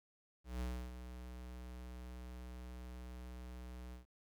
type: tone with ADSR envelope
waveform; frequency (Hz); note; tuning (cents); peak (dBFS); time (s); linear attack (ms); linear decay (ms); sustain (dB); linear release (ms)
square; 61.74; B1; 0; -38; 0.44-4.06; 170; 300; -10; 130
effects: 12-bit